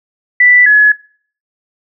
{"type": "tone pair in turn", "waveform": "sine", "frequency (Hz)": [1975.5, 1695.9], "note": ["B6", "G#6"], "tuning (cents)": [0, 36], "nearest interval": "minor third", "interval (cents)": 264, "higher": "first", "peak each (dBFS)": -4, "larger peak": "neither", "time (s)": [[0.4, 0.66], [0.66, 0.92]], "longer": "neither", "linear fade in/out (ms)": 5, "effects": ["noise-tail reverb RT60 0.5 s tail -21 dB re dry"]}